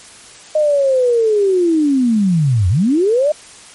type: linear two-way sweep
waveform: sine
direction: down then up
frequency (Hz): 621 to 83.9 to 621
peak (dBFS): -10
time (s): 0.55-3.32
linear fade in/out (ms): 5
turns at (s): 2.69
effects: white hiss -39 dBFS RMS until 3.74 s + MP3 48 kbps